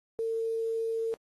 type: tone with quantisation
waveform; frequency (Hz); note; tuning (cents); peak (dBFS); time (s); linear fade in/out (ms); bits
sine; 452.3; A4; +48; -28; 0.19-1.14; 0; 9
effects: AAC 32 kbps